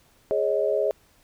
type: tone cluster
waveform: sine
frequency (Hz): 415.8 / 550 / 627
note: G#4 / C#5 / D#5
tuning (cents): +2 / -14 / +13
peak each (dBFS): -25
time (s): 0.31-0.91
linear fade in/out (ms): 0
effects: pink hiss -60 dBFS RMS until 1.23 s